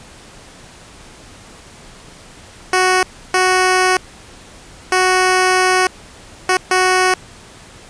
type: tone bursts at uneven times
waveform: 10% pulse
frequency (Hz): 370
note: F#4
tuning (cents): 0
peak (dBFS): -3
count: 5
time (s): 2.73-3.03 / 3.34-3.97 / 4.92-5.87 / 6.49-6.57 / 6.71-7.14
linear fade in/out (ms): 2
effects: pink hiss -40 dBFS RMS until 7.89 s + resampled to 22050 Hz